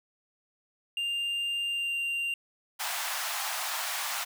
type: tone with pitch glide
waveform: triangle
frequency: 2797 to 2778 Hz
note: F7 to F7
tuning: +2 to -10 cents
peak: -27 dBFS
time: 0.97-2.34 s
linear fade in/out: 2 ms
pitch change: -12 cents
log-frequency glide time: 1.67-1.97 s
type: high-pass noise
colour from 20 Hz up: pink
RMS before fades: -33 dBFS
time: 2.79-4.25 s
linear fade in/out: 20 ms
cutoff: 700 Hz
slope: 48 dB/octave
effects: none